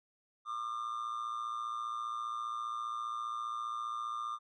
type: tone with amplitude modulation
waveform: triangle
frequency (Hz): 1200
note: D6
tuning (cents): +37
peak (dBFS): -31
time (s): 0.45-4.39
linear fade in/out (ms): 50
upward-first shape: sine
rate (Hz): 115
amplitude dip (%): 65
effects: resampled to 22050 Hz